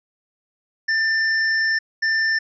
square tone bursts at uneven times, 1785 Hz, A6, 24 cents sharp, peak -18 dBFS, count 2, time 0.88-1.79 / 2.02-2.39 s, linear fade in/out 10 ms, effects resampled to 16000 Hz

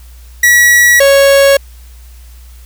45% pulse tone pair in turn, 1929 / 553.6 Hz, B6 / C#5, -41 / -2 cents, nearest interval octave + minor seventh, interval 2161 cents, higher first, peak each -4 dBFS, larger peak neither, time 0.43-1 / 1-1.57 s, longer neither, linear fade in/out 5 ms, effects added 60 Hz sine -32 dBFS peak until 2.65 s + white hiss -45 dBFS RMS until 2.65 s

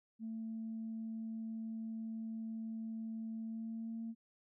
sine tone with pitch glide, 223.5 to 227.1 Hz, A3 to A#3, +27 to -45 cents, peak -39 dBFS, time 0.19-4.15 s, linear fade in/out 50 ms, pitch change +28 cents, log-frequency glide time 3.39-4.01 s, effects tanh soft clip ceiling -35 dBFS

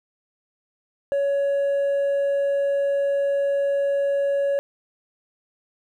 triangle tone with hard clipping, 560 Hz, C#5, 18 cents sharp, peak -18 dBFS, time 1.12-4.59 s, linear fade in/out 0 ms, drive 1 dB, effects none

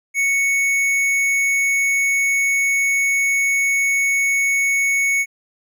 triangle tone with tanh clipping, 2217 Hz, C#7, in tune, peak -17 dBFS, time 0.14-5.26 s, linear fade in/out 50 ms, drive 17 dB, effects none

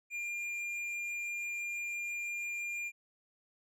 sine tone with tanh clipping, 2401 Hz, D7, 38 cents sharp, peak -37 dBFS, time 0.1-2.92 s, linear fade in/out 50 ms, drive 8 dB, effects none

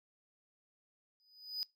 triangle tone with exponential growth, 4978 Hz, D#8, in tune, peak -31 dBFS, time 1.2-1.63 s, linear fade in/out 0 ms, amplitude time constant 92 ms, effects noise-tail reverb RT60 0.2 s tail -22 dB re dry

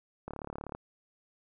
click train, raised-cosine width 1 ms, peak -25 dBFS, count 18, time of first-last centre 0.28-0.75 s, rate 36.2 Hz, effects none

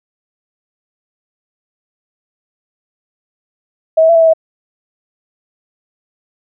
sine tone with pitch steps, 641 / 647 / 672 / 657 / 651 / 644 Hz, E5 / E5 / E5 / E5 / E5 / E5, -49 / -32 / +33 / -6 / -22 / -41 cents, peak -5 dBFS, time 3.97-4.336 s, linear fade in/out 10 ms, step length 61 ms, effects none

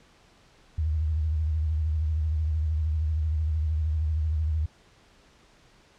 sine tone with vibrato, 77.9 Hz, D#2, 3 cents sharp, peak -23 dBFS, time 0.78-4.66 s, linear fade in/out 5 ms, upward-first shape sine, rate 13 Hz, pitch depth 76 cents each way, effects pink hiss -58 dBFS RMS until 5.98 s + low-pass 6000 Hz 12 dB/octave

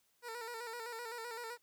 15% pulse tone with vibrato, 466.2 Hz, A#4, in tune, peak -36 dBFS, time 0.22-1.58 s, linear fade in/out 50 ms, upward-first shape square, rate 7.8 Hz, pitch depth 58 cents each way, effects white hiss -75 dBFS RMS until 1.62 s

